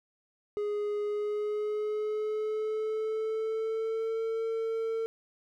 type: tone with pitch glide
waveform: triangle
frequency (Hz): 415.3 to 450.3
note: G#4 to A4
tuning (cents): 0 to +40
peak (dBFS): -27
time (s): 0.57-5.06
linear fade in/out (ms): 0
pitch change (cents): +140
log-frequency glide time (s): 1.03-4.24
effects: none